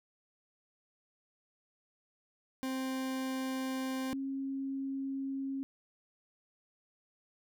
40% pulse / sine tone pair in turn, 262.3 / 270.9 Hz, C4 / C#4, +4 / -40 cents, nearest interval minor second, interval 56 cents, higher second, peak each -33 / -34 dBFS, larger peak first, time 2.63-4.13 / 4.13-5.63 s, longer neither, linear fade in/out 0 ms, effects none

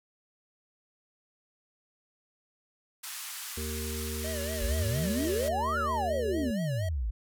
white band-pass noise, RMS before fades -40 dBFS, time 3.03-5.49 s, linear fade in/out 10 ms, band 970 to 14000 Hz, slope 24 dB/octave
harmonic tone, 76.9 Hz, D#2, 20 cents flat, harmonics 1 / 3 / 5 / 6, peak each -35 / -40 / -42 / -43 dBFS, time 3.57-6.51 s, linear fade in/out 5 ms
square tone with vibrato, 602 Hz, D5, 43 cents sharp, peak -37 dBFS, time 4.24-6.89 s, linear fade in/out 5 ms, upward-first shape sine, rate 4.3 Hz, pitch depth 120 cents each way
sine exponential two-way sweep, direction up then down, 49.12 to 1457 to 49.12 Hz, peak -28 dBFS, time 4.61-7.11 s, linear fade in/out 10 ms, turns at 5.78 s
effects none

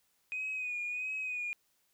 sine tone with vibrato, 2489 Hz, D#7, in tune, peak -33 dBFS, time 0.32-1.53 s, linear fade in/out 0 ms, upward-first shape sine, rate 1.5 Hz, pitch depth 43 cents each way, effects tanh soft clip ceiling -30 dBFS + white hiss -74 dBFS RMS until 1.93 s

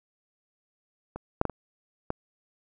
clicks, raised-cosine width 1 ms, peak -22 / -7 / -12 / -22 / -14 dBFS, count 5, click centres 1.16 / 1.414 / 1.453 / 1.497 / 2.104 s, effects none

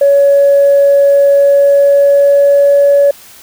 sine tone with pitch glide, 562 to 566.2 Hz, C#5 to C#5, +24 to +37 cents, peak -3 dBFS, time 0.01-3.11 s, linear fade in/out 5 ms, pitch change +13 cents, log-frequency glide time 1.38-2.79 s, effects tanh soft clip ceiling 0 dBFS + white hiss -37 dBFS RMS until 3.42 s

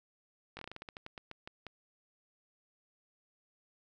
slowing click train, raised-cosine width 0.3 ms, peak -28 dBFS, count 15, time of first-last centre 0.57-1.667 s, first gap 20 ms, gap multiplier 1.19, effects none

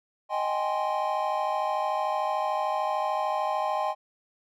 triangle chord, Ab major seventh, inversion second, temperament equal with one note detuned, 622.3 / 777.2 / 830.6 / 1046.5 Hz, Eb5 / G5 / Ab5 / C6, 0 / -15 / 0 / 0 cents, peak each -29 dBFS, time 0.29-3.95 s, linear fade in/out 50 ms, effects none

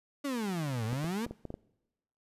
35% pulse exponential two-way sweep, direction down then up, 293.7 to 107.2 to 245.9 Hz, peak -30 dBFS, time 0.24-1.26 s, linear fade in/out 10 ms, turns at 0.85 s
clicks, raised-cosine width 2 ms, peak -26 dBFS, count 7, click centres 0.93 / 1.044 / 1.264 / 1.31 / 1.453 / 1.504 / 1.541 s
effects noise-tail reverb RT60 1.0 s tail -23 dB re dry + resampled to 32000 Hz

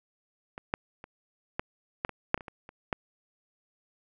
clicks, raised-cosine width 0.5 ms, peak -24 / -12 / -28 / -14 / -13 / -23 / -6 / -24 / -28 / -26 / -30 / -13 dBFS, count 12, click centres 0.579 / 0.739 / 1.041 / 1.595 / 2.049 / 2.093 / 2.344 / 2.377 / 2.408 / 2.482 / 2.691 / 2.928 s, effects none

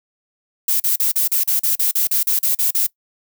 violet noise bursts, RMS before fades -17 dBFS, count 14, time 0.68-2.867 s, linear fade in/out 5 ms, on 120 ms, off 39 ms, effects noise-tail reverb RT60 0.1 s tail -22 dB re dry

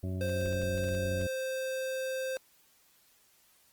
harmonic tone, 93 Hz, F#2, 9 cents sharp, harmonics 1 / 2 / 3 / 4 / 6 / 7, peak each -33 / -39 / -43 / -45 / -49 / -50 dBFS, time 0.03-1.27 s, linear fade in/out 5 ms
square tone, 523.3 Hz, C5, in tune, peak -33 dBFS, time 0.21-2.37 s, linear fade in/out 0 ms
clicks, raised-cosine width 0.2 ms, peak -32 dBFS, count 9, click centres 0.294 / 0.459 / 0.529 / 0.617 / 0.778 / 0.84 / 0.888 / 0.95 / 1.214 s
effects white hiss -65 dBFS RMS until 3.72 s + Opus 24 kbps

